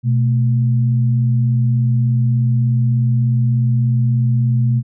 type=tone pair together; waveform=sine; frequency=123.47 / 220.1 Hz; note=B2 / A3; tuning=0 / +1 cents; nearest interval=minor seventh; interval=1001 cents; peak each=-12 / -23 dBFS; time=0.03-4.83 s; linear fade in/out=50 ms; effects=none